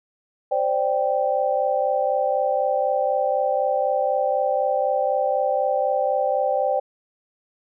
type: chord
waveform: sine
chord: C suspended second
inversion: none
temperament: equal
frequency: 523.3 / 587.3 / 784 Hz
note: C5 / D5 / G5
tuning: 0 / 0 / 0 cents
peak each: -23 dBFS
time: 0.51-6.8 s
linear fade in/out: 10 ms
effects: none